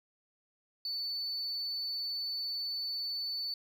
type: tone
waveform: sine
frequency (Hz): 4491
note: C#8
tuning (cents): +22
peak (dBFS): -32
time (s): 0.85-3.54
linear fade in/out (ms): 2
effects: tanh soft clip ceiling -31 dBFS + 11-bit